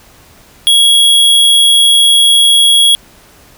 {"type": "tone", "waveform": "square", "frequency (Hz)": 3322, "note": "G#7", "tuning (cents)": 0, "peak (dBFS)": -5, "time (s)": [0.67, 2.95], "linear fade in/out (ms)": 0, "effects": ["pink hiss -42 dBFS RMS until 3.57 s"]}